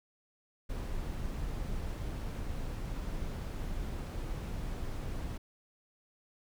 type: noise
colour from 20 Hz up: brown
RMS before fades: -37 dBFS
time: 0.69-5.38 s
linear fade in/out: 10 ms
effects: none